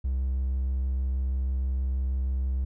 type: tone with vibrato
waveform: triangle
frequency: 65.3 Hz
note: C2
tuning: 3 cents flat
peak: -22 dBFS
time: 0.04-2.65 s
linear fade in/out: 10 ms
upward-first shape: sine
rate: 6.3 Hz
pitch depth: 10 cents each way
effects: tanh soft clip ceiling -18 dBFS